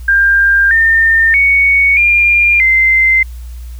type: tone with pitch steps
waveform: sine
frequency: 1596 / 1812 / 2228 / 2403 / 2077 Hz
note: G6 / A#6 / C#7 / D7 / C7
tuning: +31 / -50 / +8 / +39 / -13 cents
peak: -6 dBFS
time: 0.08-3.23 s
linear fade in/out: 5 ms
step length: 630 ms
effects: added 60 Hz sine -24 dBFS peak until 3.79 s + white hiss -45 dBFS RMS until 3.79 s